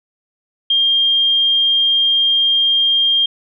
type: tone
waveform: sine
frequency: 3208 Hz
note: G7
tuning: 39 cents sharp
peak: -11 dBFS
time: 0.7-3.26 s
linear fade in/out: 5 ms
effects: none